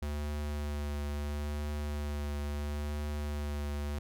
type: tone with vibrato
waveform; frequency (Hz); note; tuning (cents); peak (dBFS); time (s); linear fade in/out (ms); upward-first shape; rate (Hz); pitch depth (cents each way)
square; 73.42; D2; 0; -34; 0.02-3.99; 5; triangle; 0.74; 19
effects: none